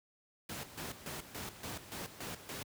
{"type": "noise with tremolo", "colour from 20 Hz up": "pink", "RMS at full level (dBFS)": -42, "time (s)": [0.49, 2.63], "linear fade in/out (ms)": 5, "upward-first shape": "square", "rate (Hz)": 3.5, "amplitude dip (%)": 70, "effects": ["high-pass 80 Hz 12 dB/octave"]}